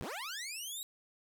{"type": "linear sweep", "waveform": "15% pulse", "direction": "up", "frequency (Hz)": [37.24, 3882], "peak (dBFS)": -33, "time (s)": [0.01, 0.83], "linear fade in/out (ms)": 0, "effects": ["12-bit"]}